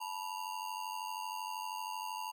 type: ring-modulated tone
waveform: square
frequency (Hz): 932.3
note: A#5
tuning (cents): 0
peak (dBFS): -36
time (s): 0-2.32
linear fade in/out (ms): 20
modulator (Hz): 46.4
effects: none

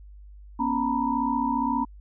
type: tone cluster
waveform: sine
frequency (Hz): 241 / 275.9 / 916 / 978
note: B3 / C#4 / A#5 / B5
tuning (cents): -42 / -8 / -31 / -17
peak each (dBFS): -28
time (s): 0.59-1.85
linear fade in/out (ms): 10
effects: added 50 Hz sine -43 dBFS peak until 2 s

